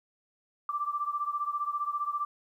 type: beating tone pair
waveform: sine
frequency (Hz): 1170 / 1185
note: D6 / D6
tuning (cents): -7 / +15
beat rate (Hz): 15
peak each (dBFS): -31 / -34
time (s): 0.69-2.25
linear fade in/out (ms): 2
effects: 11-bit